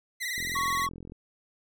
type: tone with vibrato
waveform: sawtooth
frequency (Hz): 1969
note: B6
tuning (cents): -6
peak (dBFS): -27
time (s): 0.2-0.87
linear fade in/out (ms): 20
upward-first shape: sine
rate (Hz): 19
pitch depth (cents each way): 84
type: click train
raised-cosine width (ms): 3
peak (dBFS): -30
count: 33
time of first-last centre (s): 0.38-1.121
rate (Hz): 43.2
type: tone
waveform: triangle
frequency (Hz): 1110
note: C#6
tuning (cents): +2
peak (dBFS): -25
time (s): 0.55-0.89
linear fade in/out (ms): 10
effects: none